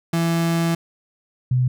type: tone pair in turn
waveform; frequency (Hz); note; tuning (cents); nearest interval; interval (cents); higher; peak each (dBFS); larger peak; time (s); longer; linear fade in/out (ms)
35% pulse / sine; 167 / 126.31; E3 / B2; +23 / +39; perfect fourth; 484; first; -16 / -15; second; 0.13-0.75 / 1.51-1.68; first; 5
effects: none

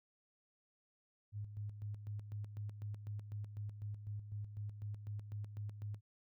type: tone with tremolo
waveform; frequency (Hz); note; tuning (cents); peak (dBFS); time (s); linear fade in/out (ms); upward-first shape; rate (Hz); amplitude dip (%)
sine; 103.83; G#2; 0; -40; 1.32-6.01; 50; square; 4; 60
effects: none

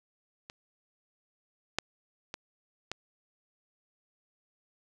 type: clicks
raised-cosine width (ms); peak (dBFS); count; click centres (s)
0.2; -26 / -10 / -20 / -17; 4; 0.499 / 1.786 / 2.341 / 2.916
effects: none

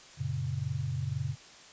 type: chord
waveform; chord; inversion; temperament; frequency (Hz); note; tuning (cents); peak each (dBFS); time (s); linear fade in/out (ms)
sine; F# major; none; equal; 92.5 / 116.54 / 138.59; F#2 / A#2 / C#3; 0 / 0 / 0; -37 / -35 / -33; 0.17-1.36; 50
effects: white hiss -52 dBFS RMS until 1.72 s + resampled to 16000 Hz

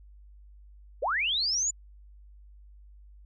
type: linear sweep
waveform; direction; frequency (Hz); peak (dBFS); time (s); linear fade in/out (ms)
sine; up; 421.3 to 7100; -25; 1.02-1.71; 10
effects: added 50 Hz sine -49 dBFS peak until 3.25 s

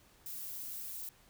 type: noise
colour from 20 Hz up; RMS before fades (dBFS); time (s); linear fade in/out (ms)
violet; -43; 0.26-1.09; 2
effects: pink hiss -64 dBFS RMS until 1.29 s

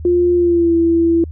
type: tone with pitch glide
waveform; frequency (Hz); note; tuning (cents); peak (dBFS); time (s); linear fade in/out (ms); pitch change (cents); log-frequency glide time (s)
sine; 351.6 to 333.8; F4 to E4; +12 to +22; -10; 0.05-1.24; 2; -90; 0.35-0.75
effects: added 79 Hz sine -26 dBFS peak until 1.31 s

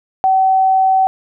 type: tone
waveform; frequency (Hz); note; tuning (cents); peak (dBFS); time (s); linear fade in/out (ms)
sine; 762; G5; -49; -9; 0.24-1.07; 0
effects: none

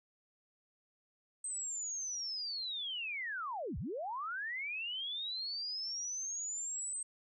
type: linear two-way sweep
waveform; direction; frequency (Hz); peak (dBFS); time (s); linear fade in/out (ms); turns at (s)
sine; down then up; 8320 to 51.91 to 8320; -37; 1.44-7.03; 5; 3.78
effects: none

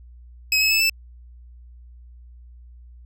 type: tone with pitch steps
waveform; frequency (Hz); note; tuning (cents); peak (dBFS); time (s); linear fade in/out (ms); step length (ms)
25% pulse; 2552 / 2582 / 2612 / 2642; D#7 / E7 / E7 / E7; +43 / -37 / -17 / +3; -13; 0.52-0.896; 2; 94
effects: added 60 Hz sine -42 dBFS peak until 3.05 s

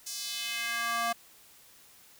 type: tone with high-pass filter sweep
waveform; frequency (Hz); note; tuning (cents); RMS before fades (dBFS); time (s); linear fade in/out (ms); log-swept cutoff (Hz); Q
square; 233.1; A#3; 0; -33; 0.06-1.13; 10; 6200 to 790; 1.8
effects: white hiss -57 dBFS RMS until 2.19 s

